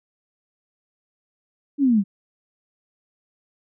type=linear sweep; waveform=sine; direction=down; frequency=295 to 185 Hz; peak=-14 dBFS; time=1.78-2.04 s; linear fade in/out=50 ms; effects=none